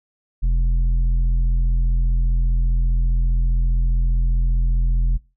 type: tone with tanh clipping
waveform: triangle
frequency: 42.45 Hz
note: F1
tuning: 48 cents flat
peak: -16 dBFS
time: 0.42-5.18 s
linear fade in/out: 20 ms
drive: 11 dB
effects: noise-tail reverb RT60 0.3 s tail -22 dB re dry